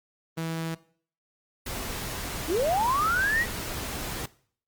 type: tone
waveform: sawtooth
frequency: 163.4 Hz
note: E3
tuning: 15 cents flat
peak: -25 dBFS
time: 0.37-0.75 s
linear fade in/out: 10 ms
type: noise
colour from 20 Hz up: pink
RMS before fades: -34 dBFS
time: 1.66-4.26 s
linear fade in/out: 5 ms
type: linear sweep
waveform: sine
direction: up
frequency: 277.2 to 1975.5 Hz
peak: -22 dBFS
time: 2.47-3.46 s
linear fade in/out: 50 ms
effects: noise-tail reverb RT60 0.5 s tail -19 dB re dry + Opus 24 kbps